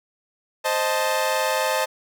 sawtooth chord, A diminished, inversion first, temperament equal, 523.3 / 622.3 / 880 Hz, C5 / Eb5 / A5, 0 / 0 / 0 cents, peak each -21 dBFS, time 0.64-1.86 s, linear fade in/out 20 ms, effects none

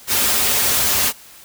white noise with comb filter, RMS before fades -17 dBFS, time 0.07-1.13 s, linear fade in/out 50 ms, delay 6.1 ms, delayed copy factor -0.85, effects white hiss -43 dBFS RMS until 1.44 s

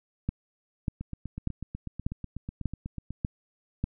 two click trains, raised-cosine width 5 ms, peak -23 / -15 dBFS, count 18 / 7, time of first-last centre 1.01-3.106 / 0.29-3.84 s, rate 8.11 / 1.69 Hz, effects none

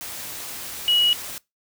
sine tone in noise, 2911 Hz, F#7, 29 cents flat, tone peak -16 dBFS, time 0.88-1.13 s, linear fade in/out 0 ms, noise white, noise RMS -34 dBFS, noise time 0.01-1.38 s, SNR +15 dB, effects noise-tail reverb RT60 0.2 s tail -22 dB re dry

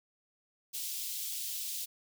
white high-pass noise, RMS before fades -38 dBFS, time 0.73-1.86 s, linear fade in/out 20 ms, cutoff 3000 Hz, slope 24 dB/octave, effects none

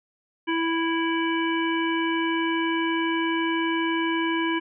harmonic tone, 329.6 Hz, E4, in tune, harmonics 1 / 3 / 5 / 7 / 9, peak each -24 / -29 / -31 / -32 / -34 dBFS, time 0.47-4.6 s, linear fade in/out 20 ms, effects none

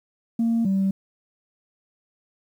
sine tone pair in turn, 230 / 193.41 Hz, A#3 / G3, -23 / -23 cents, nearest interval minor third, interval 300 cents, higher first, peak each -17 dBFS, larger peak neither, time 0.39-0.65 / 0.65-0.91 s, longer neither, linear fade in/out 5 ms, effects tanh soft clip ceiling -16 dBFS + 9-bit

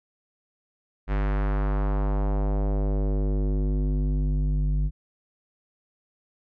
square tone with low-pass filter sweep, 49.87 Hz, G1, 30 cents sharp, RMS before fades -24 dBFS, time 1.07-4.91 s, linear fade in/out 50 ms, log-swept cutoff 2000 to 140 Hz, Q 1.4, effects none

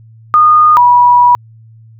sine tone pair in turn, 1226 / 973.1 Hz, D#6 / B5, -26 / -26 cents, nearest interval major third, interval 400 cents, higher first, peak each -3 dBFS, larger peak neither, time 0.34-0.77 / 0.77-1.35 s, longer second, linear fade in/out 0 ms, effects added 112 Hz sine -36 dBFS peak until 1.99 s

